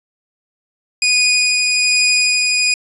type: tone with tremolo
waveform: 20% pulse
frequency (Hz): 2472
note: D#7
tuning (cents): -12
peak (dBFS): -6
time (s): 1.02-2.74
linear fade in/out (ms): 2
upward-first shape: sine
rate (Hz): 1.2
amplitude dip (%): 25
effects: resampled to 24000 Hz